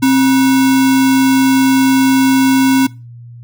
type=tone with sample-and-hold; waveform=sine; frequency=264.7 Hz; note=C4; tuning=20 cents sharp; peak=-7 dBFS; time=0.02-2.87 s; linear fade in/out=10 ms; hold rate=1225 Hz; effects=noise-tail reverb RT60 0.3 s tail -22 dB re dry + added 119 Hz sine -31 dBFS peak until 3.43 s